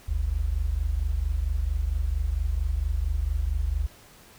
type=tone pair together; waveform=sine; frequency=48.99 / 73.4 Hz; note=G1 / D2; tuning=0 / 0 cents; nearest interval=perfect fifth; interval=700 cents; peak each=-26 dBFS; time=0.08-3.87 s; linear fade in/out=10 ms; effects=pink hiss -52 dBFS RMS until 4.38 s